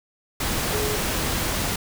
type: tone in noise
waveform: sine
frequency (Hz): 421.9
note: G#4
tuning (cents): +27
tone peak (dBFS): -26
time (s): 0.73-0.96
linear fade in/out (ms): 5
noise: pink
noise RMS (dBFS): -25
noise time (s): 0.4-1.76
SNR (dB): -4
effects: none